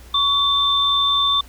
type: tone pair together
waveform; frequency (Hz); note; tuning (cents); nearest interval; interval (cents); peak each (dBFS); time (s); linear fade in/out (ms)
sine; 1126 / 3558; C#6 / A7; +27 / +19; octave + minor sixth; 1992; -20 / -16; 0.14-1.41; 5
effects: added 60 Hz sine -40 dBFS peak until 1.48 s + pink hiss -47 dBFS RMS until 1.48 s